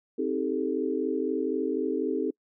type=chord; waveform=sine; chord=A half-diminished seventh; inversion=first; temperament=just; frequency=264 / 316.8 / 396 / 440 Hz; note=C4 / Eb4 / G4 / A4; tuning=+16 / +31 / +18 / 0 cents; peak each=-31 dBFS; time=0.18-2.31 s; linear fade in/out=10 ms; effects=noise-tail reverb RT60 0.1 s tail -26 dB re dry